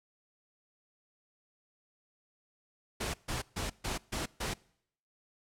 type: noise bursts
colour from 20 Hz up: pink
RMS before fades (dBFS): -35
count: 6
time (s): 3-4.54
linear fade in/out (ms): 10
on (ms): 140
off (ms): 140
effects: noise-tail reverb RT60 0.7 s tail -24 dB re dry + low-pass 10000 Hz 12 dB/octave